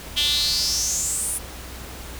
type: tone with high-pass filter sweep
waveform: sawtooth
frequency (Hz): 293.7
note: D4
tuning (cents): 0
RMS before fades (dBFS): -23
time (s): 0.16-1.39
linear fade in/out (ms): 20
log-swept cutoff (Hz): 3200 to 10000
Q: 6.5
effects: added 62 Hz sine -38 dBFS peak until 2.19 s + pink hiss -38 dBFS RMS until 2.19 s